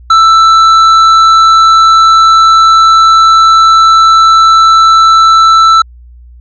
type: tone with hard clipping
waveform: triangle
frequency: 1325 Hz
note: E6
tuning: 9 cents sharp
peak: -3 dBFS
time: 0.1-5.82 s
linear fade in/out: 5 ms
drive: 12 dB
effects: added 60 Hz sine -31 dBFS peak until 6.4 s + low-pass 6000 Hz 12 dB/octave